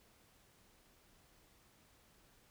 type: silence
effects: pink hiss -68 dBFS RMS until 2.5 s